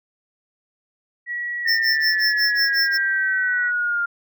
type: tone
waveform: sine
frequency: 1925 Hz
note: B6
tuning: 45 cents flat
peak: -24 dBFS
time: 1.26-3.72 s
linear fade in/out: 50 ms
type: linear sweep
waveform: sine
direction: down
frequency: 1838 to 1396.9 Hz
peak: -19 dBFS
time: 1.65-4.06 s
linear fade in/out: 10 ms
type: tone with tremolo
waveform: square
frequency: 5340 Hz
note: E8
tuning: 22 cents sharp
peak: -18 dBFS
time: 1.67-2.98 s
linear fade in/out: 20 ms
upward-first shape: sine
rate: 5.5 Hz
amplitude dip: 100%
effects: none